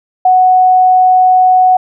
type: tone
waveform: sine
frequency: 740 Hz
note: F#5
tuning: in tune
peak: -4 dBFS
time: 0.25-1.77 s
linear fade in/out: 5 ms
effects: none